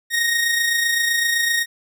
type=tone with amplitude modulation; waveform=sawtooth; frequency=1864.7 Hz; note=A#6; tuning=in tune; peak=-12 dBFS; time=0.1-1.66 s; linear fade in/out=50 ms; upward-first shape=sine; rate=27.8 Hz; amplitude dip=40%; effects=none